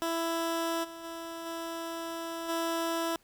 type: tone with level steps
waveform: 15% pulse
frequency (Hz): 331.8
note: E4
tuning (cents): +11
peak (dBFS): -23 / -36 / -32 / -29 / -23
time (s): 0.02-3.16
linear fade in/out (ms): 0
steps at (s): 0.83 / 1.03 / 1.45 / 2.48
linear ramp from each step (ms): 20
effects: pink hiss -65 dBFS RMS until 3.23 s